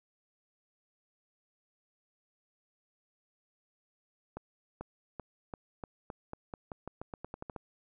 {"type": "accelerating click train", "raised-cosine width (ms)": 1, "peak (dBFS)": -26, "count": 17, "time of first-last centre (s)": [4.37, 7.562], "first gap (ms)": 440, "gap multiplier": 0.88, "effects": []}